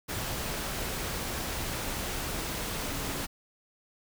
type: tone in noise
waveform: sine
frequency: 279.4 Hz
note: C#4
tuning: 14 cents sharp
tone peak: -42 dBFS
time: 2.8-3.25 s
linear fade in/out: 20 ms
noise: pink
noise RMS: -34 dBFS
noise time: 0.08-3.27 s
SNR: -11 dB
effects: none